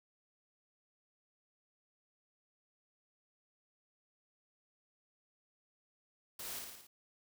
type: noise with echo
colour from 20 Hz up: white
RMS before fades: -45 dBFS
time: 6.39-6.59 s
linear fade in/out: 5 ms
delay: 56 ms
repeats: 5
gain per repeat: -3 dB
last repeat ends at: 6.87 s
effects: none